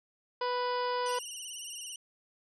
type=harmonic tone; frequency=493.9 Hz; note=B4; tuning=in tune; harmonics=1 / 2 / 3 / 4 / 5 / 6 / 7 / 8 / 9 / 10; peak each=-33 / -32 / -42 / -47 / -51 / -46 / -50 / -55 / -50 / -46 dBFS; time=0.41-1.19 s; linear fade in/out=5 ms
type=tone with vibrato; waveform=10% pulse; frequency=2900 Hz; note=F#7; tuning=35 cents flat; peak=-31 dBFS; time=1.06-1.96 s; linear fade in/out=2 ms; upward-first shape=sine; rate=18 Hz; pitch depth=76 cents each way
effects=resampled to 24000 Hz